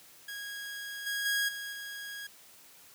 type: tone with level steps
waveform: sawtooth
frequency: 1645 Hz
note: G#6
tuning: 17 cents flat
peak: -35 / -28 / -24 / -34 / -36 dBFS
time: 0.28-2.27 s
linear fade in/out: 5 ms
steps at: 1.06 / 1.25 / 1.48 / 1.72 s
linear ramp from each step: 10 ms
effects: white hiss -56 dBFS RMS until 2.94 s + high-pass 80 Hz 12 dB/octave